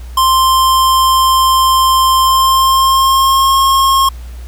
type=tone with pitch glide; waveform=square; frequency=1050 to 1077.7 Hz; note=C6 to C#6; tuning=+6 to -49 cents; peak=-8 dBFS; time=0.17-4.09 s; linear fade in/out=5 ms; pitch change=+45 cents; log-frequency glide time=2.24-3.57 s; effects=added 60 Hz sine -25 dBFS peak until 4.47 s + pink hiss -42 dBFS RMS until 4.47 s